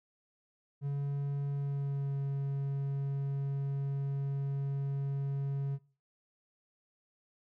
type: tone with pitch glide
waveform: triangle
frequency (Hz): 141.1 to 138.76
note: C#3 to C#3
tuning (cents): +31 to +2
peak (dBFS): -29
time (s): 0.81-5.79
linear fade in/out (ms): 50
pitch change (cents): -29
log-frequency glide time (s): 1.52-2.17
effects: noise-tail reverb RT60 0.4 s tail -21 dB re dry